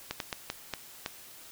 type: slowing click train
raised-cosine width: 0.2 ms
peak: -15 dBFS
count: 6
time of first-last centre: 0.11-1.061 s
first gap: 92 ms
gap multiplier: 1.37
effects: white hiss -50 dBFS RMS until 1.51 s